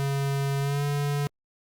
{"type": "tone with pitch glide", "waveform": "square", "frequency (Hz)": [138.9, 143.96], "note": ["C#3", "D3"], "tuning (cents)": [4, -34], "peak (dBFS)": -25, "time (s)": [0, 1.27], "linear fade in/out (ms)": 0, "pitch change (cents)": 62, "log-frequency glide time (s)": [0.6, 0.84], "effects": ["Opus 48 kbps"]}